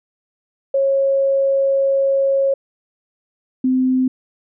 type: tone pair in turn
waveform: sine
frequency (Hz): 546 / 257.7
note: C#5 / C4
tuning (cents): -26 / -26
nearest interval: octave + minor second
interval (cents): 1300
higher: first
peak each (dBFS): -13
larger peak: neither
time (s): 0.74-2.54 / 3.64-4.08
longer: first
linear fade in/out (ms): 5
effects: none